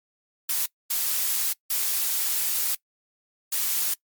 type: noise bursts at uneven times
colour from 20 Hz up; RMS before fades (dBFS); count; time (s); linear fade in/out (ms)
blue; -25; 4; 0.49-0.66 / 0.9-1.53 / 1.7-2.75 / 3.52-3.94; 5
effects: noise-tail reverb RT60 0.1 s tail -23 dB re dry + MP3 96 kbps